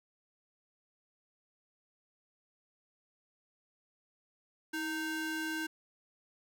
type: ring-modulated tone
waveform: square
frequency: 619 Hz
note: D#5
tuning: 9 cents flat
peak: -32 dBFS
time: 4.73-5.67 s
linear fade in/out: 10 ms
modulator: 938 Hz
effects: none